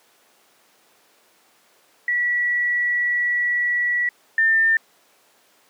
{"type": "tone pair in turn", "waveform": "sine", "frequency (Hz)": [1942, 1798.7], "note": ["B6", "A6"], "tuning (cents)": [-30, 38], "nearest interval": "minor second", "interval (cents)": 132, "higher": "first", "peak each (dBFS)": [-18, -14], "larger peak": "second", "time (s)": [[2.08, 4.09], [4.38, 4.77]], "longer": "first", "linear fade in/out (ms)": 2, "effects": ["pink hiss -57 dBFS RMS until 5.69 s", "high-pass 400 Hz 12 dB/octave"]}